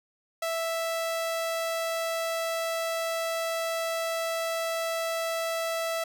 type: tone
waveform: sawtooth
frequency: 659.3 Hz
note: E5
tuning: in tune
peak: -24 dBFS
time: 0.42-6.04 s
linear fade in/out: 5 ms
effects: none